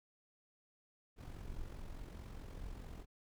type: noise with amplitude modulation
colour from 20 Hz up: brown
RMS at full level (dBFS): -45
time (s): 1.16-3.06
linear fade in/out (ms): 50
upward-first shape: sine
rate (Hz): 44.7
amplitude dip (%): 55
effects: none